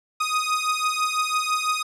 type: beating tone pair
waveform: sawtooth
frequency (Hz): 1244.5 / 1250.5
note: D#6 / D#6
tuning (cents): 0 / +8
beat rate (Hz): 6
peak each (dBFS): -21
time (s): 0.2-1.83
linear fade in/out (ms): 10
effects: low-pass 10000 Hz 12 dB/octave